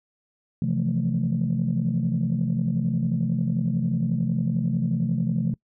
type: chord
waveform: sine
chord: F major seventh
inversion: second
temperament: equal with one note detuned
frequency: 130.81 / 164.81 / 175.93 / 220 Hz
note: C3 / E3 / F3 / A3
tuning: 0 / 0 / +13 / 0 cents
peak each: -26 dBFS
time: 0.62-5.54 s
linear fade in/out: 2 ms
effects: noise-tail reverb RT60 0.1 s tail -25 dB re dry + tanh soft clip ceiling -14 dBFS